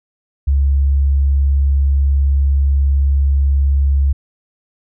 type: tone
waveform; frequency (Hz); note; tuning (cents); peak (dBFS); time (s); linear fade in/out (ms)
sine; 69.3; C#2; 0; -10; 0.47-4.13; 10
effects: none